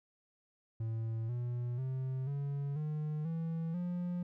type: tone with pitch steps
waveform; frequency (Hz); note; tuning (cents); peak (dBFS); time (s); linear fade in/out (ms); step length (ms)
triangle; 112.7 / 121.49 / 130.96 / 141.18 / 152.18 / 164.05 / 176.85; A2 / B2 / C3 / C#3 / D#3 / E3 / F3; +42 / -28 / +2 / +32 / -38 / -8 / +22; -32; 0.8-4.23; 5; 490
effects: none